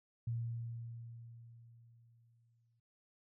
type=tone with exponential decay; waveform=sine; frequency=116.54 Hz; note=A#2; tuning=in tune; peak=-34 dBFS; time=0.27-2.8 s; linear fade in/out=5 ms; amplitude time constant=550 ms; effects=none